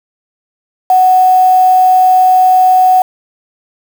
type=tone with quantisation; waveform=sine; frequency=742 Hz; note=F#5; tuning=5 cents sharp; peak=-4 dBFS; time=0.9-3.02 s; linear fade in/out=2 ms; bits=4; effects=none